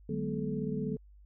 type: tone cluster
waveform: sine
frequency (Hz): 149.8 / 189.5 / 209.8 / 246 / 431.6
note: D3 / F#3 / G#3 / B3 / A4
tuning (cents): +35 / +42 / +18 / -7 / -33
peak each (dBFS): -37 / -37 / -38 / -38 / -38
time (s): 0.09-0.97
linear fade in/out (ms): 5
effects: added 50 Hz sine -53 dBFS peak until 1.25 s